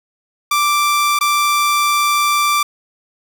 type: tone with dropouts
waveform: sawtooth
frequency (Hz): 1174.7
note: D6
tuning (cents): 0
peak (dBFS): -9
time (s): 0.51-2.63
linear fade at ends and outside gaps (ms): 5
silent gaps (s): 1.19-1.209
effects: none